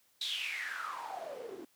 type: noise with band-pass filter sweep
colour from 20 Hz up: white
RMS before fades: -40 dBFS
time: 0.21-1.65 s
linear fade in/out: 5 ms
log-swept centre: 3900 to 320 Hz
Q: 9.7
effects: white hiss -70 dBFS RMS until 1.75 s + high-pass 80 Hz 12 dB/octave